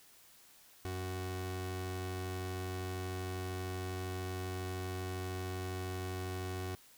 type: tone pair together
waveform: sawtooth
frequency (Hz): 92.75 / 185.5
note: F#2 / F#3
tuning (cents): +5 / +5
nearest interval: octave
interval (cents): 1200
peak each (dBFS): -34 / -37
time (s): 0.85-6.75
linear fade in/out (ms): 0
effects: white hiss -61 dBFS RMS until 6.97 s